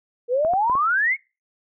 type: exponential sweep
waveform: sine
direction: up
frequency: 465.9 to 2250 Hz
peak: -17 dBFS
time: 0.28-1.17 s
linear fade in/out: 50 ms
type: clicks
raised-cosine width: 1 ms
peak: -18 dBFS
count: 4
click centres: 0.449 / 0.536 / 0.698 / 0.753 s
effects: noise-tail reverb RT60 0.3 s tail -26 dB re dry